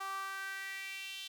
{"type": "tone with high-pass filter sweep", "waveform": "sawtooth", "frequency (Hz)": 388.5, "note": "G4", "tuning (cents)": -16, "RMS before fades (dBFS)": -42, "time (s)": [0, 1.28], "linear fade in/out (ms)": 10, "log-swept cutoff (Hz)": [1000, 3300], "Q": 4.4, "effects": []}